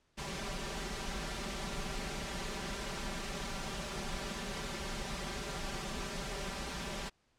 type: noise with comb filter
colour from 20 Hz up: pink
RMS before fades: -39 dBFS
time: 0.17-7.1 s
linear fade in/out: 20 ms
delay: 5.1 ms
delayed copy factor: +0.75
effects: pink hiss -74 dBFS RMS until 7.38 s + low-pass 7000 Hz 12 dB/octave